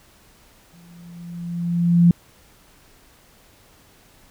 sine tone with exponential growth, 172.1 Hz, F3, 25 cents flat, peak -8 dBFS, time 0.73-2.11 s, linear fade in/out 2 ms, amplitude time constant 300 ms, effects pink hiss -53 dBFS RMS until 4.3 s

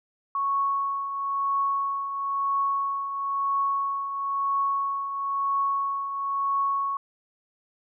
sine tone with tremolo, 1107 Hz, C#6, 3 cents flat, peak -21 dBFS, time 0.35-6.97 s, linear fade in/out 2 ms, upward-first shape triangle, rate 1 Hz, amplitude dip 60%, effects none

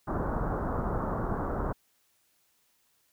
pink low-pass noise, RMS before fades -31 dBFS, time 0.07-1.73 s, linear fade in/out 10 ms, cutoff 1400 Hz, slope 48 dB/octave, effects white hiss -70 dBFS RMS until 3.12 s

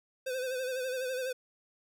square tone with vibrato, 513 Hz, C5, 34 cents flat, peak -33 dBFS, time 0.26-1.33 s, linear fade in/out 10 ms, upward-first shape sine, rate 12 Hz, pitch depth 53 cents each way, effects none

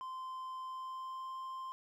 triangle tone with pitch glide, 1037 to 1047.8 Hz, C6 to C6, -16 to +2 cents, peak -39 dBFS, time 0.01-1.72 s, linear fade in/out 0 ms, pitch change +18 cents, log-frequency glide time 0.63-1.34 s, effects none

